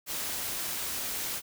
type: noise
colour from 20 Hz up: white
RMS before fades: -34 dBFS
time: 0.06-1.42 s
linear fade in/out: 50 ms
effects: none